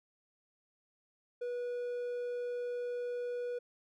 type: tone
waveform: triangle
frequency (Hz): 487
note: B4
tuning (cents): -24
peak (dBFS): -33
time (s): 1.41-3.59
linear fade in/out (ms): 10
effects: none